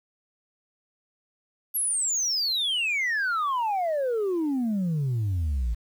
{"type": "exponential sweep", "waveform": "sine", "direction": "down", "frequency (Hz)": [11710, 53.3], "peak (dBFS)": -21, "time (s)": [1.74, 5.75], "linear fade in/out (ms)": 20, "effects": ["tanh soft clip ceiling -22 dBFS", "9-bit"]}